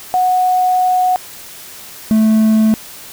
sine / triangle tone pair in turn, 735 / 218.5 Hz, F#5 / A3, -12 / -12 cents, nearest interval octave + major sixth, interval 2100 cents, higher first, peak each -10 / -6 dBFS, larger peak second, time 0.14-1.16 / 2.11-2.74 s, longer first, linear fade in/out 0 ms, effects white hiss -34 dBFS RMS until 3.12 s

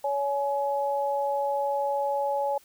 sine tone pair together, 563 / 843.5 Hz, C#5 / G#5, +27 / +27 cents, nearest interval perfect fifth, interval 700 cents, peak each -27 dBFS, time 0.04-2.58 s, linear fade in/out 5 ms, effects white hiss -58 dBFS RMS until 2.64 s

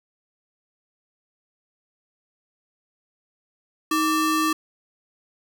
square ring-modulated tone, 740 Hz, F#5, in tune, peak -17 dBFS, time 3.91-4.53 s, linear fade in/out 5 ms, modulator 425 Hz, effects none

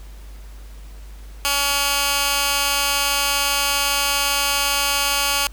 15% pulse tone with high-pass filter, 282.5 Hz, C#4, 33 cents sharp, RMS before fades -20 dBFS, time 1.45-5.47 s, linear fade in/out 0 ms, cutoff 1700 Hz, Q 0.59, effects added 50 Hz sine -35 dBFS peak until 5.52 s + pink hiss -49 dBFS RMS until 5.52 s

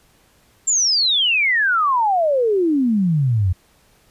sine exponential sweep, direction down, 7459 to 86.3 Hz, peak -14 dBFS, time 0.67-3.53 s, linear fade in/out 10 ms, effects pink hiss -56 dBFS RMS until 4.1 s + resampled to 32000 Hz

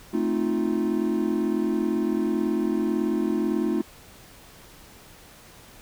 triangle chord, F dominant seventh, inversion first, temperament equal, 220 / 261.6 / 311.1 / 349.2 Hz, A3 / C4 / Eb4 / F4, 0 / 0 / 0 / 0 cents, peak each -25 / -28 / -25 / -25 dBFS, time 0.13-3.82 s, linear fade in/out 10 ms, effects pink hiss -49 dBFS RMS until 5.81 s

